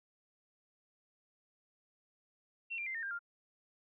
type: tone with pitch steps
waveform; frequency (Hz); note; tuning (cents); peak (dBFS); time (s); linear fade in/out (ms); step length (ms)
sine; 2718 / 2380 / 2084 / 1824.6 / 1597.6 / 1398.8; F7 / D7 / C7 / A#6 / G6 / F6; -48 / +22 / -7 / -38 / +32 / +2; -37; 2.7-3.192; 20; 82
effects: none